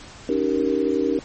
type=chord; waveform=sine; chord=Eb dominant seventh; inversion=third; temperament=just; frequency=280 / 311.1 / 388.9 / 466.7 Hz; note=Db4 / Eb4 / G4 / Bb4; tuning=+18 / 0 / -14 / +2 cents; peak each=-24 dBFS; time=0.29-1.19 s; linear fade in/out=2 ms; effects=pink hiss -42 dBFS RMS until 1.24 s + MP3 32 kbps

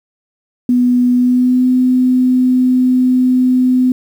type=tone with pitch glide; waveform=sine; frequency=246.9 to 253.7 Hz; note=B3 to B3; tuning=0 to +47 cents; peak=-8 dBFS; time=0.69-3.92 s; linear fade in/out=2 ms; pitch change=+47 cents; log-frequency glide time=1.13-1.68 s; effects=7-bit

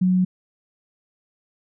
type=tone; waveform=sine; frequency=183.7 Hz; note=F#3; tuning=12 cents flat; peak=-15 dBFS; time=0.01-0.25 s; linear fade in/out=10 ms; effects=none

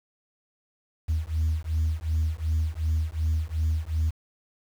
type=beating tone pair; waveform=sine; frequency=77.9 / 80.6 Hz; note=D#2 / E2; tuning=+3 / -38 cents; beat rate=2.7 Hz; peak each=-25 dBFS; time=1.08-4.11 s; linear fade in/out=20 ms; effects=tanh soft clip ceiling -19 dBFS + 8-bit

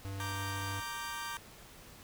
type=tone; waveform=square; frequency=98 Hz; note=G2; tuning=in tune; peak=-39 dBFS; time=0.05-0.8 s; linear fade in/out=0 ms
type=chord; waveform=sawtooth; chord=G minor; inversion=first; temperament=equal; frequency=932.3 / 1174.7 / 1568 Hz; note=Bb5 / D6 / G6; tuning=0 / 0 / 0 cents; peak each=-39 dBFS; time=0.2-1.37 s; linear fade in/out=0 ms
effects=pink hiss -54 dBFS RMS until 2.03 s

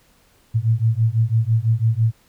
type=beating tone pair; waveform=sine; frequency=110 / 116 Hz; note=A2 / A#2; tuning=0 / -8 cents; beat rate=6 Hz; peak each=-18 dBFS; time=0.54-2.12 s; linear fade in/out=20 ms; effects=pink hiss -57 dBFS RMS until 2.28 s

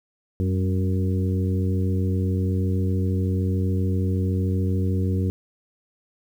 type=harmonic tone with a mistuned harmonic; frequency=93.4 Hz; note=F#2; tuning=17 cents sharp; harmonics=1 / 2 / 3 / 4 / 5; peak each=-21 / -27 / -31 / -33 / -35 dBFS; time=0.4-5.3 s; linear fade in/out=0 ms; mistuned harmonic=2; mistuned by=+51 cents; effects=9-bit

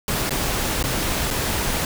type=noise with dropouts; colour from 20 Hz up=pink; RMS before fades=-23 dBFS; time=0.08-1.85 s; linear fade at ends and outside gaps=1 ms; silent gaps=0.294-0.307 / 0.827-0.839 / 1.305-1.31 s; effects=none

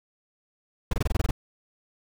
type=noise bursts; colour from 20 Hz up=brown; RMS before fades=-22 dBFS; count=9; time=0.91-1.31 s; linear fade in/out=5 ms; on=24 ms; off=23 ms; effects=none

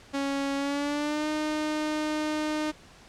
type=tone with pitch glide; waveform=sawtooth; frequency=277.2 to 305.8 Hz; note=C#4 to D#4; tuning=0 to -30 cents; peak=-23 dBFS; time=0.13-2.72 s; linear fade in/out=20 ms; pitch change=+170 cents; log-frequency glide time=0.56-1.28 s; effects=pink hiss -52 dBFS RMS until 3.08 s + low-pass 7000 Hz 12 dB/octave

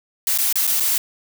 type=noise with dropouts; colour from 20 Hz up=blue; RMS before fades=-19 dBFS; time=0.27-0.98 s; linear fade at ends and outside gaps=1 ms; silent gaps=0.377-0.386 / 0.527-0.556 / 0.669-0.675 / 0.799-0.805 s; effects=none

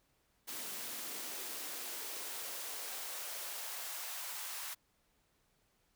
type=noise with high-pass filter sweep; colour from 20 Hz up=white; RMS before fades=-43 dBFS; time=0.47-4.75 s; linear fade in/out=20 ms; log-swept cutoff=200 to 1000 Hz; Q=1.3; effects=pink hiss -75 dBFS RMS until 5.95 s

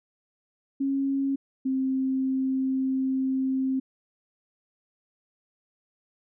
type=tone pair in turn; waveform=sine; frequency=273.6 / 263.9 Hz; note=C#4 / C4; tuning=-23 / +15 cents; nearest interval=minor second; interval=62 cents; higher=first; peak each=-23 dBFS; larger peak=neither; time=0.8-1.36 / 1.65-3.8 s; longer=second; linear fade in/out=10 ms; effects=none

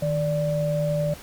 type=tone pair together; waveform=sine; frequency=155.3 / 585.6 Hz; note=D#3 / D5; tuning=-3 / -5 cents; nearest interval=octave + major seventh; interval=2298 cents; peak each=-24 dBFS; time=0.02-1.14 s; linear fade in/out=5 ms; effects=pink hiss -43 dBFS RMS until 1.22 s + Opus 48 kbps

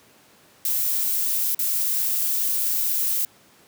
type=noise with dropouts; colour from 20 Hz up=violet; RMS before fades=-23 dBFS; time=0.65-3.25 s; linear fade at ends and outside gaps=1 ms; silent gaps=1.547-1.591 s; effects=pink hiss -54 dBFS RMS until 3.67 s + high-pass 150 Hz 12 dB/octave

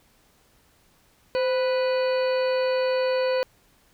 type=harmonic tone with a mistuned harmonic; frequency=493.9 Hz; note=B4; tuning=in tune; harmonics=1 / 2 / 3 / 4 / 5 / 6 / 8 / 9; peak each=-21 / -33 / -36 / -40 / -37 / -42 / -46 / -38 dBFS; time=1.35-3.43 s; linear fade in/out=0 ms; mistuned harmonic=1; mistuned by=+75 cents; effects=pink hiss -61 dBFS RMS until 3.93 s

